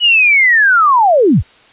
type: linear sweep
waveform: sine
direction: down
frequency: 2960 to 38.89 Hz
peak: -6 dBFS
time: 0-1.43 s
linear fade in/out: 50 ms
effects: white hiss -45 dBFS RMS until 1.72 s + resampled to 8000 Hz